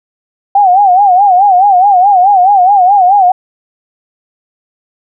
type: tone with vibrato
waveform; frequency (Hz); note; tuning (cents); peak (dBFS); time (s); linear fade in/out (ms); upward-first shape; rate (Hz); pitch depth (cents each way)
sine; 767; G5; -38; -3; 0.55-3.32; 5; sine; 4.7; 130
effects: none